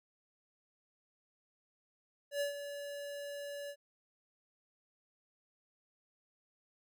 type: tone with ADSR envelope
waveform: square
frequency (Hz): 572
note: D5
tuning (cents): -46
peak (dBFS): -32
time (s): 2.31-3.76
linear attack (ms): 97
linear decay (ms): 120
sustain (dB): -10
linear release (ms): 64
effects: none